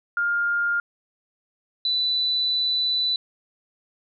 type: tone pair in turn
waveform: sine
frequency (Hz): 1408 / 3982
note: F6 / B7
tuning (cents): +14 / +14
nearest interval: octave + tritone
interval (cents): 1800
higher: second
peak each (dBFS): -20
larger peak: neither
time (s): 0.17-0.8 / 1.85-3.16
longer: second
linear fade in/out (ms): 2
effects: none